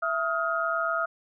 sine tone cluster, 665 / 1264 / 1412 Hz, E5 / D#6 / F6, +15 / +27 / +19 cents, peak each -30 / -28 / -29 dBFS, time 0.02-1.06 s, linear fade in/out 10 ms, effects none

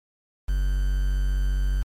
triangle tone with quantisation, 47.45 Hz, F#1, 44 cents sharp, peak -18 dBFS, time 0.48-1.83 s, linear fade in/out 10 ms, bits 7, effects MP3 64 kbps

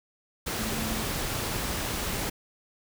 sine tone in noise, 220 Hz, A3, in tune, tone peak -34 dBFS, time 0.58-1.03 s, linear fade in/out 10 ms, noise pink, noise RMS -31 dBFS, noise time 0.46-2.3 s, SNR -6 dB, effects none

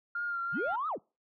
sine tone with vibrato, 1396.9 Hz, F6, in tune, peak -31 dBFS, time 0.15-0.76 s, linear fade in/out 5 ms, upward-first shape sine, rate 2.8 Hz, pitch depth 30 cents each way
sine linear two-way sweep, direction up then down, 98 to 1318.5 to 98 Hz, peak -30 dBFS, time 0.52-0.99 s, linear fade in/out 50 ms, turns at 0.88 s
effects noise-tail reverb RT60 0.3 s tail -26 dB re dry + tanh soft clip ceiling -23 dBFS

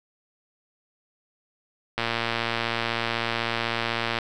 click train, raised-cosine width 0.3 ms, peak -9 dBFS, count 257, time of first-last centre 1.98-4.187 s, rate 116 Hz, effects none

